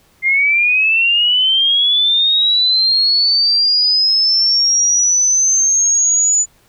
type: linear sweep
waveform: sine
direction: up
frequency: 2093 to 6990 Hz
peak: -10 dBFS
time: 0.22-6.46 s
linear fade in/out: 50 ms
effects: pink hiss -53 dBFS RMS until 6.68 s